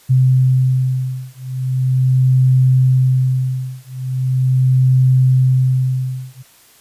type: beating tone pair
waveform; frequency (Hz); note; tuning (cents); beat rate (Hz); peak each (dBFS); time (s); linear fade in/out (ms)
sine; 129.1 / 129.5; C3 / C3; -23 / -17; 0.4; -14; 0.09-6.43; 20
effects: white hiss -48 dBFS RMS until 6.8 s + resampled to 32000 Hz